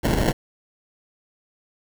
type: noise with sample-and-hold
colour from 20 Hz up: pink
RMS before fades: -20 dBFS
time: 0.03-0.33 s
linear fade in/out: 20 ms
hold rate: 1225 Hz
effects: none

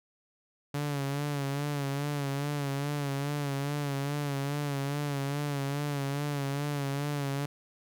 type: tone with vibrato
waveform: sawtooth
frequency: 142.3 Hz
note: C#3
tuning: 46 cents sharp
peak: -26 dBFS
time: 0.74-7.46 s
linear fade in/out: 5 ms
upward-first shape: sine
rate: 2.4 Hz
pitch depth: 54 cents each way
effects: none

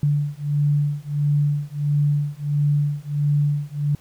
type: beating tone pair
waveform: sine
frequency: 145.1 / 146.6 Hz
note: D3 / D3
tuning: -21 / -3 cents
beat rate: 1.5 Hz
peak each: -21 dBFS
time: 0.03-3.95 s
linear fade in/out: 2 ms
effects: pink hiss -54 dBFS RMS until 4 s

